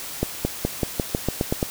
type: accelerating click train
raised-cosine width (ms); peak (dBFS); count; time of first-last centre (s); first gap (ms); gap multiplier
2; -7; 10; 0.23-1.628; 220; 0.91
effects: white hiss -34 dBFS RMS until 1.7 s